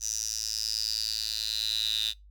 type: tone with high-pass filter sweep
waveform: 10% pulse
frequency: 109.3 Hz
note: A2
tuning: 11 cents flat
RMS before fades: -31 dBFS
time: 0-2.14 s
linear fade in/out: 50 ms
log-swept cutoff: 6000 to 3600 Hz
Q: 9.7
effects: noise-tail reverb RT60 0.2 s tail -23 dB re dry + added 50 Hz sine -50 dBFS peak until 2.3 s